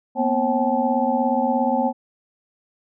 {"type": "tone cluster", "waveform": "sine", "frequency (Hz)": [236.2, 253.2, 540, 772, 860], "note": ["A#3", "B3", "C#5", "G5", "A5"], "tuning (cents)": [23, 43, -45, -27, -40], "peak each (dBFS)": -24, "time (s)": [0.15, 1.93], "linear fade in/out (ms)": 50, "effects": []}